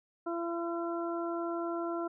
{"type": "harmonic tone", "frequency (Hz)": 339, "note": "E4", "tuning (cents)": 49, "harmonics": [1, 2, 3, 4], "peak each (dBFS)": [-34, -38, -43, -41], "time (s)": [0.26, 2.08], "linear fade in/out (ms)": 10, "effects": []}